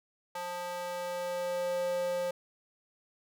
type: tone with high-pass filter sweep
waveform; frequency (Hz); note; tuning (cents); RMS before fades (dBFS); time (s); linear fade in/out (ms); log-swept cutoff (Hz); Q
square; 177; F3; +23; -34; 0.35-2.31; 5; 730 to 480; 4.2
effects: none